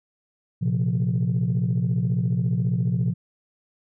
sine chord, Bb suspended second, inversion none, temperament just, 116.54 / 131.11 / 174.81 Hz, Bb2 / C3 / F3, 0 / +4 / +2 cents, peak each -23 dBFS, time 0.61-3.14 s, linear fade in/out 20 ms, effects tanh soft clip ceiling -15 dBFS

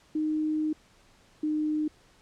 sine tone pair in turn, 308.8 / 305.6 Hz, D#4 / D#4, -13 / -31 cents, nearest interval unison, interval 18 cents, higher first, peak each -25 dBFS, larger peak neither, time 0.15-0.73 / 1.43-1.88 s, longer first, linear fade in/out 5 ms, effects pink hiss -60 dBFS RMS until 2.21 s + low-pass 8000 Hz 12 dB/octave

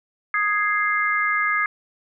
sine chord, Ab major, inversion second, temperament equal, 1244.5 / 1661.2 / 2093 Hz, Eb6 / Ab6 / C7, 0 / 0 / 0 cents, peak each -23 dBFS, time 0.34-1.66 s, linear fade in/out 2 ms, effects none

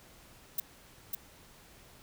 violet noise with echo, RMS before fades -30 dBFS, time 0.58-0.6 s, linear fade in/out 5 ms, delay 550 ms, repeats 1, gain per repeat -3 dB, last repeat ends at 1.15 s, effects pink hiss -57 dBFS RMS until 2.02 s

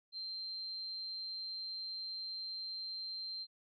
sine tone, 4145 Hz, C8, 17 cents flat, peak -40 dBFS, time 0.12-3.47 s, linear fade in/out 50 ms, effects none

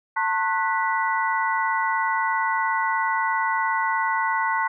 sine tone cluster, 896 / 1079 / 1479 / 1967 Hz, A5 / C#6 / F#6 / B6, +31 / -47 / -1 / -7 cents, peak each -24 / -26 / -27 / -28 dBFS, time 0.16-4.68 s, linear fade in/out 10 ms, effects none

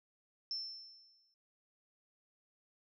sine tone with exponential decay, 5340 Hz, E8, 22 cents sharp, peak -35 dBFS, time 0.51-1.34 s, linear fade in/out 1 ms, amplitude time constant 180 ms, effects none

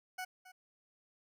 20% pulse tone with echo, 740 Hz, F#5, in tune, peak -34 dBFS, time 0.18-0.25 s, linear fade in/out 10 ms, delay 270 ms, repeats 1, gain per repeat -15 dB, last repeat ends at 0.52 s, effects none

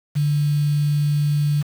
sine tone with quantisation, 146.83 Hz, D3, in tune, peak -16 dBFS, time 0.15-1.63 s, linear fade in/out 20 ms, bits 6, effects none

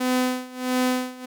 sawtooth tone with tremolo, 253.3 Hz, B3, 44 cents sharp, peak -15 dBFS, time 0-1.26 s, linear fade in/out 10 ms, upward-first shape sine, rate 1.5 Hz, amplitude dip 90%, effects none

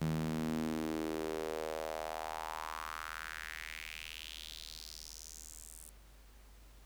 sawtooth tone with high-pass filter sweep, 79 Hz, D#2, 27 cents sharp, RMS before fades -41 dBFS, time 0.01-5.9 s, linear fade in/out 5 ms, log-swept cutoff 160 to 9400 Hz, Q 3.4, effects added 50 Hz sine -56 dBFS peak until 6.85 s + pink hiss -64 dBFS RMS until 6.85 s

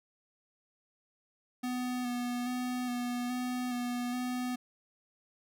square tone with vibrato, 246.9 Hz, B3, in tune, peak -33 dBFS, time 1.63-4.56 s, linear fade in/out 10 ms, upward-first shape square, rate 1.2 Hz, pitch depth 18 cents each way, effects none

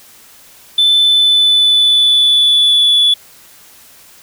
sine tone with pitch glide, 3520 to 3436 Hz, A7 to A7, 0 to -42 cents, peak -5 dBFS, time 0.78-3.14 s, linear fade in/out 5 ms, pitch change -42 cents, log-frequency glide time 0.97-3.01 s, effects tanh soft clip ceiling -5 dBFS + white hiss -42 dBFS RMS until 4.22 s

